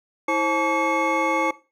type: tone cluster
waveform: triangle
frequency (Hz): 325.5 / 531 / 863 / 1142 / 2176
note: E4 / C5 / A5 / D6 / C#7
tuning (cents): -22 / +25 / -34 / -49 / -33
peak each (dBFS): -24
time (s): 0.28-1.51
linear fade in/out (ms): 5
effects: noise-tail reverb RT60 0.3 s tail -18 dB re dry